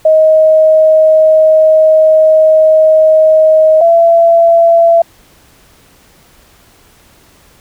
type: tone pair in turn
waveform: sine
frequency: 629 / 672.5 Hz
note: D#5 / E5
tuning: +19 / +34 cents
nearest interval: minor second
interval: 115 cents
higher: second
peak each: -3 dBFS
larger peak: neither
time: 0.05-3.81 / 3.81-5.02 s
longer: first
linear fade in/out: 5 ms
effects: pink hiss -45 dBFS RMS until 7.6 s